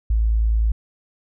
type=tone; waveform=sine; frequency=55 Hz; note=A1; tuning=in tune; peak=-15 dBFS; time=0.1-0.72 s; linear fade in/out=5 ms; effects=none